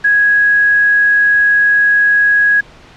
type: tone with quantisation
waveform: sine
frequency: 1661.2 Hz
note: G#6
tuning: in tune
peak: -7 dBFS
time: 0.04-2.61 s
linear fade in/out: 10 ms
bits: 5
effects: pink hiss -40 dBFS RMS until 2.96 s + low-pass 4000 Hz 12 dB/octave